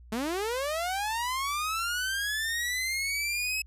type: linear sweep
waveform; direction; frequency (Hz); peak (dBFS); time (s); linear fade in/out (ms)
sawtooth; up; 208.9 to 2585; -25; 0.12-3.62; 5
effects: added 60 Hz sine -48 dBFS peak until 3.66 s + resampled to 32000 Hz